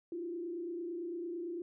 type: tone with frequency modulation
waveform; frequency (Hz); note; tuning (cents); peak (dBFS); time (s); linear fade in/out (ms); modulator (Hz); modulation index
sine; 343.7; F4; -28; -37; 0.12-1.62; 2; 28.9; 0.69
effects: none